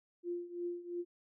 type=tone with tremolo; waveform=sine; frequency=349.2 Hz; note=F4; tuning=in tune; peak=-34 dBFS; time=0.23-1.05 s; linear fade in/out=50 ms; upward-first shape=triangle; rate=2.9 Hz; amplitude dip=85%; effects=none